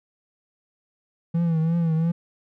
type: tone with vibrato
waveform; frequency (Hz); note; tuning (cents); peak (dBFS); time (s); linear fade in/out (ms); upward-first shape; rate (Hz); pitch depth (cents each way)
triangle; 164.81; E3; 0; -17; 1.34-2.12; 10; triangle; 2.9; 76
effects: none